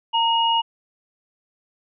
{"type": "tone pair together", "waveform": "sine", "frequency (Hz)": [918.9, 2878], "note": ["A#5", "F#7"], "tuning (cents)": [-25, -49], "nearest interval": "octave + minor sixth", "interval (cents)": 1976, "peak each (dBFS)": [-18, -21], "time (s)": [0.13, 0.62], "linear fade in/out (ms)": 20, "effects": []}